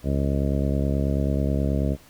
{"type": "harmonic tone", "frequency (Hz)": 69.3, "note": "C#2", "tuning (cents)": 0, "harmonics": [1, 2, 3, 4, 5, 6, 7, 8, 9], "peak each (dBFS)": [-24, -26, -28, -30, -36, -36, -36, -37, -34], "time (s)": [0.03, 1.97], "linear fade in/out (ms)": 50, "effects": ["pink hiss -52 dBFS RMS until 2.09 s"]}